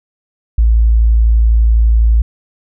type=tone; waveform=sine; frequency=56 Hz; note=A1; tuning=31 cents sharp; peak=-6 dBFS; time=0.58-2.22 s; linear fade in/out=5 ms; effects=none